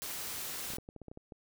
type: noise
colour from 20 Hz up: white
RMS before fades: -40 dBFS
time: 0.02-0.77 s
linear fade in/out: 0 ms
type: clicks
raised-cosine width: 2 ms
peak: -33 dBFS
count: 10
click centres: 0.703 / 0.736 / 0.785 / 0.889 / 0.963 / 1.017 / 1.083 / 1.115 / 1.174 / 1.322 s
effects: none